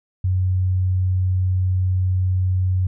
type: tone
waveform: sine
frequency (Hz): 92.5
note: F#2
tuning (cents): 0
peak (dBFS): -16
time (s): 0.24-2.87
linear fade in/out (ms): 5
effects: none